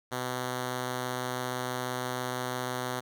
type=tone; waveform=5% pulse; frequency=126.1 Hz; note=B2; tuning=36 cents sharp; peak=-20 dBFS; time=0.11-3.01 s; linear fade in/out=20 ms; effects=none